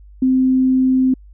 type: tone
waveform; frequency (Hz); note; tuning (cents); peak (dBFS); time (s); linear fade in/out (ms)
sine; 259.5; C4; -14; -11; 0.22-1.14; 5
effects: added 50 Hz sine -39 dBFS peak until 1.33 s